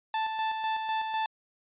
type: tone with tremolo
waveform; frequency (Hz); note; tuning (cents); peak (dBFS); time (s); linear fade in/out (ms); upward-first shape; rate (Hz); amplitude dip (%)
40% pulse; 880; A5; 0; -26; 0.14-1.26; 2; square; 4; 40
effects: resampled to 8000 Hz